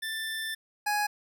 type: tone pair in turn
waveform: 25% pulse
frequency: 1773 / 832.2 Hz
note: A6 / G#5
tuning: +13 / +3 cents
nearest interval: octave + minor second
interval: 1310 cents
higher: first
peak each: -28 / -22 dBFS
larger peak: second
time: 0.02-0.55 / 0.86-1.07 s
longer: first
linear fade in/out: 10 ms
effects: none